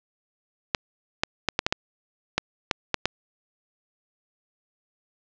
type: clicks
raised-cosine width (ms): 0.2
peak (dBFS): -3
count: 10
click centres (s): 0.748 / 1.235 / 1.487 / 1.591 / 1.665 / 1.725 / 2.38 / 2.712 / 2.943 / 3.056
effects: low-pass 5000 Hz 12 dB/octave